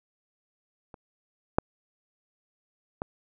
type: clicks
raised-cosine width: 1 ms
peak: -30 / -6 / -17 dBFS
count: 3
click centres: 0.942 / 1.585 / 3.019 s
effects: none